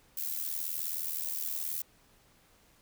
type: noise with amplitude modulation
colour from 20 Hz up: violet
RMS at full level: -32 dBFS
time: 0.17-1.82 s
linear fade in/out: 5 ms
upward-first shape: sine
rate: 79.1 Hz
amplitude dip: 75%
effects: pink hiss -64 dBFS RMS until 2.81 s